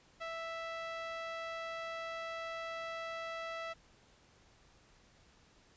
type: tone with low-pass filter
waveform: 5% pulse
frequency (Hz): 659.3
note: E5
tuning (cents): 0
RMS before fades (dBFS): -42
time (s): 0.2-3.74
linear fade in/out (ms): 20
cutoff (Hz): 1800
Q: 0.7
effects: pink hiss -65 dBFS RMS until 5.76 s + resampled to 16000 Hz